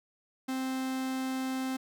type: tone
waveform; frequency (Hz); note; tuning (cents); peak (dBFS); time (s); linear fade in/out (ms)
45% pulse; 261.6; C4; 0; -31; 0.48-1.77; 10
effects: none